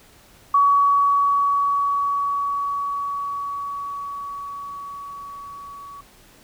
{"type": "tone with level ramp", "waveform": "sine", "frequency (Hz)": 1130, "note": "C#6", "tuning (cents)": 33, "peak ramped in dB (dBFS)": [-12, -36], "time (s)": [0.54, 6.01], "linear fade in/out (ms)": 5, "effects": ["pink hiss -51 dBFS RMS until 6.43 s"]}